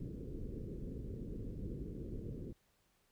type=low-pass noise; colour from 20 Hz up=pink; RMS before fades=-44 dBFS; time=0-2.53 s; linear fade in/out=5 ms; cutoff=460 Hz; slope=48 dB/octave; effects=pink hiss -75 dBFS RMS until 3.11 s